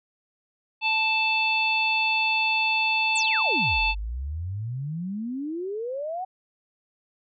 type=harmonic tone; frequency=880 Hz; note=A5; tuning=in tune; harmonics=1 / 3 / 4 / 5; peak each=-27 / -22 / -32 / -34 dBFS; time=0.81-3.95 s; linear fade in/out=50 ms
type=exponential two-way sweep; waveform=sine; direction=down then up; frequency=8910 to 41.2 to 766 Hz; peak=-28 dBFS; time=3.15-6.25 s; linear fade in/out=10 ms; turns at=3.81 s
effects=none